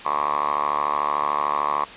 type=tone with band-pass filter; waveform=5% pulse; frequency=73.42 Hz; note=D2; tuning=in tune; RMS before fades=-23 dBFS; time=0.05-1.85 s; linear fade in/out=10 ms; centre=1100 Hz; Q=9.7; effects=white hiss -39 dBFS RMS until 1.96 s + resampled to 8000 Hz